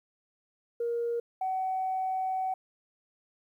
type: tone pair in turn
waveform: sine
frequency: 470.4 / 754.3 Hz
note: A#4 / F#5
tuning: +16 / +33 cents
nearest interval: minor sixth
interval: 817 cents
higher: second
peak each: -27 dBFS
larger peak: neither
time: 0.8-1.2 / 1.41-2.54 s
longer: second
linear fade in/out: 5 ms
effects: tanh soft clip ceiling -23 dBFS + 11-bit